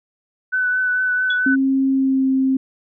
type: tone with vibrato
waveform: sine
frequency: 1500 Hz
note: F#6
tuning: 23 cents sharp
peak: -16 dBFS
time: 0.52-1.56 s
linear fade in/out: 20 ms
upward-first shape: triangle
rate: 4.5 Hz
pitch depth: 21 cents each way
type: tone with exponential decay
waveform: sine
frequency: 3406 Hz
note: G#7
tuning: 43 cents sharp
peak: -19 dBFS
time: 1.3-1.4 s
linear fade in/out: 5 ms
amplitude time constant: 21 ms
type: tone with pitch glide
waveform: sine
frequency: 268.2 to 264.8 Hz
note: C4 to C4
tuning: +43 to +21 cents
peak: -14 dBFS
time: 1.46-2.57 s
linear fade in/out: 5 ms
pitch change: -22 cents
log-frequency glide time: 1.9-2.29 s
effects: none